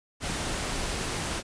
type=noise; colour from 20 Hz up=pink; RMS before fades=-31 dBFS; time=0.2-1.43 s; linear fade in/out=50 ms; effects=resampled to 22050 Hz